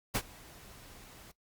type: noise with ADSR envelope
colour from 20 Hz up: pink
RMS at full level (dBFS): -29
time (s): 0.14-1.32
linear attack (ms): 15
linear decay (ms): 60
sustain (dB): -24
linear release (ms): 13
effects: noise-tail reverb RT60 0.1 s tail -17 dB re dry + Opus 48 kbps